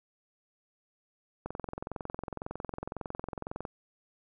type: click train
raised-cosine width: 1 ms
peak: -22 dBFS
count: 49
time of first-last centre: 1.46-3.652 s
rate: 21.9 Hz
effects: none